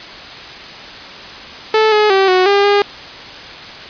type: tone with pitch steps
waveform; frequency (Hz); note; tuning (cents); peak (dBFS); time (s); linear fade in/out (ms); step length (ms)
sawtooth; 436.5 / 423.6 / 386.4 / 369.1 / 401.9 / 406.5; A4 / G#4 / G4 / F#4 / G4 / G#4; -14 / +34 / -25 / -4 / +43 / -37; -5; 1.74-2.82; 2; 180
effects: white hiss -31 dBFS RMS until 3.89 s + resampled to 11025 Hz